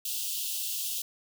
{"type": "high-pass noise", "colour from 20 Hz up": "white", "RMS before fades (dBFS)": -33, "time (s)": [0.05, 1.02], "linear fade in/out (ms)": 5, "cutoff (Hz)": 2700, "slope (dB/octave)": 96, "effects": []}